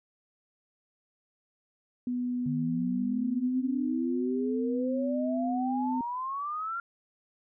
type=tone with pitch glide; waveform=sine; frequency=246.9 to 254 Hz; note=B3 to B3; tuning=0 to +49 cents; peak=-28 dBFS; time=2.07-6.01 s; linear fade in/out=2 ms; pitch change=+49 cents; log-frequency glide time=2.96-3.29 s
type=exponential sweep; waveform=sine; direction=up; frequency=146.83 to 1396.9 Hz; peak=-31 dBFS; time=2.46-6.8 s; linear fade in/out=2 ms
effects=none